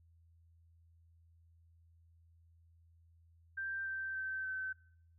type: tone with pitch steps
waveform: sine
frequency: 1574 / 1560.4 / 1547 / 1533.6 Hz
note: G6 / G6 / G6 / G6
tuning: +7 / -8 / -23 / -38 cents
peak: -37 dBFS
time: 3.57-4.73 s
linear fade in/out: 10 ms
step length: 290 ms
effects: noise-tail reverb RT60 0.6 s tail -21 dB re dry + added 83 Hz sine -63 dBFS peak until 5.18 s